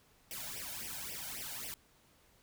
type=noise with flanger; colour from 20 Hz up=white; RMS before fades=-43 dBFS; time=0.31-1.74 s; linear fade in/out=0 ms; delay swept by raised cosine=0.36 to 1.36 ms; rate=3.7 Hz; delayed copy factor=+0.95; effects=pink hiss -67 dBFS RMS until 2.42 s